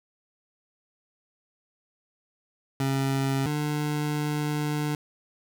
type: tone pair in turn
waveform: 25% pulse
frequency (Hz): 135.7 / 149.28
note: C#3 / D3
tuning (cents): -36 / +29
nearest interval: major second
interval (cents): 165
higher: second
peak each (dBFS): -20 / -22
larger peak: first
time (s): 2.8-3.46 / 3.46-4.95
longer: second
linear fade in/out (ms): 2
effects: none